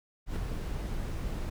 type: noise with ADSR envelope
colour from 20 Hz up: brown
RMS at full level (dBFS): -30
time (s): 0.26-1.5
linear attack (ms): 100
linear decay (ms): 5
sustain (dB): -4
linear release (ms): 10
effects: none